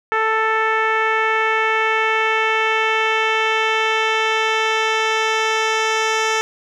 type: tone with low-pass filter sweep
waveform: 10% pulse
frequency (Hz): 441.2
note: A4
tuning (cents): +5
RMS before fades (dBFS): -18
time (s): 0.12-6.41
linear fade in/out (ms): 0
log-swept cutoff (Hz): 1700 to 5400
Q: 1.5
effects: none